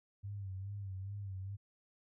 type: tone with vibrato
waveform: sine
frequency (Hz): 98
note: G2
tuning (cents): 0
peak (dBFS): -40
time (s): 0.23-1.57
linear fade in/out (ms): 20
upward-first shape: sine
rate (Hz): 2.4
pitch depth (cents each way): 69
effects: none